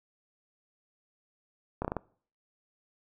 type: slowing click train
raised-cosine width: 1 ms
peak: -17 dBFS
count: 5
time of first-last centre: 1.82-1.967 s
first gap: 27 ms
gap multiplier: 1.21
effects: noise-tail reverb RT60 0.5 s tail -23 dB re dry